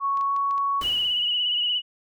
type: tone with pitch glide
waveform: sine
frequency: 1108.7 to 1115.1 Hz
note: C#6 to C#6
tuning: 0 to +10 cents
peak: -21 dBFS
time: 0-0.84 s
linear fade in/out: 50 ms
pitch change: +10 cents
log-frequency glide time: 0.27-0.32 s
type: clicks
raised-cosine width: 0.2 ms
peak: -28 dBFS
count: 5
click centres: 0.173 / 0.211 / 0.364 / 0.51 / 0.58 s
type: noise with exponential decay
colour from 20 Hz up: pink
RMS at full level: -37 dBFS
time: 0.81-1.64 s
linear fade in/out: 2 ms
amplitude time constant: 180 ms
type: tone with vibrato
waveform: sine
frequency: 2933 Hz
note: F#7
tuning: 16 cents flat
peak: -21 dBFS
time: 0.81-1.82 s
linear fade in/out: 50 ms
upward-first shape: sine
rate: 17 Hz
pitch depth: 42 cents each way
effects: none